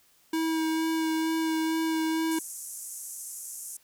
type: tone with vibrato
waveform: square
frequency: 321.3 Hz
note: E4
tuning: 44 cents flat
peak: -26 dBFS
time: 0.33-2.39 s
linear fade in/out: 5 ms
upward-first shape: sine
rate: 2.2 Hz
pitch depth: 12 cents each way
type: band-pass noise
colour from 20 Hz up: white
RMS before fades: -40 dBFS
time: 2.31-3.77 s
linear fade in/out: 5 ms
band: 6200 to 12000 Hz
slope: 48 dB/octave
effects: white hiss -63 dBFS RMS until 3.83 s